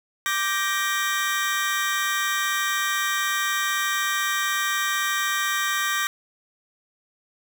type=chord; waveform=sawtooth; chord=G minor; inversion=second; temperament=just; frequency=1176 / 1568 / 1881.6 Hz; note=D6 / G6 / Bb6; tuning=+2 / 0 / +16 cents; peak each=-23 dBFS; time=0.26-6.07 s; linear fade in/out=0 ms; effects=9-bit